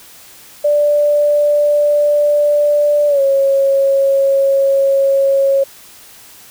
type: tone with pitch glide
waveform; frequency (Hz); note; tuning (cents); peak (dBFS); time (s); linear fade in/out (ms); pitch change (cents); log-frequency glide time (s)
sine; 587.3 to 548; D5 to C#5; 0 to -20; -9; 0.64-5.64; 10; -120; 3.08-3.21
effects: white hiss -40 dBFS RMS until 6.5 s